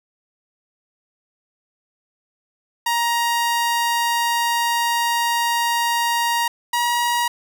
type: tone pair in turn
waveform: sawtooth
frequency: 940 / 954.8 Hz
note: A#5 / A#5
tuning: +14 / +41 cents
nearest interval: unison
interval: 27 cents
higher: second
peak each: -14 dBFS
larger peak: neither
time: 2.86-6.48 / 6.73-7.28 s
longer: first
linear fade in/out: 5 ms
effects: none